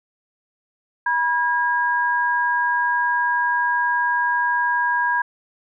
sine tone pair together, 970 / 1631.3 Hz, B5 / G#6, -31 / -31 cents, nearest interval major sixth, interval 900 cents, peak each -20 dBFS, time 1.06-5.22 s, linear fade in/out 5 ms, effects none

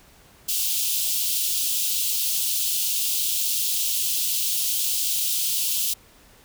white high-pass noise, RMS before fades -24 dBFS, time 0.48-5.94 s, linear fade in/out 10 ms, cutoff 2800 Hz, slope 48 dB/octave, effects pink hiss -53 dBFS RMS until 6.44 s

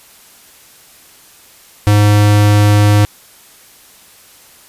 square tone, 103.83 Hz, G#2, in tune, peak -7 dBFS, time 1.87-3.05 s, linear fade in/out 0 ms, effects white hiss -43 dBFS RMS until 4.68 s + resampled to 32000 Hz

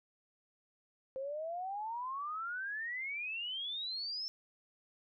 sine exponential sweep, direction up, 520 to 5380 Hz, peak -37 dBFS, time 1.16-4.28 s, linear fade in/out 0 ms, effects none

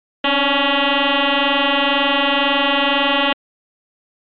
sine tone with frequency modulation, 1109 Hz, C#6, in tune, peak -13 dBFS, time 0.24-3.33 s, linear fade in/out 5 ms, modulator 280 Hz, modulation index 7.8, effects MP3 48 kbps

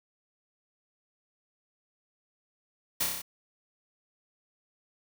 white noise with echo, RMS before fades -27 dBFS, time 3-3.04 s, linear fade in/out 10 ms, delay 30 ms, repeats 6, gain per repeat -2 dB, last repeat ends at 3.22 s, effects none

